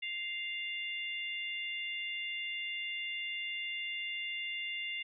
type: harmonic tone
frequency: 698.5 Hz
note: F5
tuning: in tune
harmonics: 3 / 4 / 5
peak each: -39 / -39 / -46 dBFS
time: 0.02-5.03 s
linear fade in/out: 10 ms
effects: none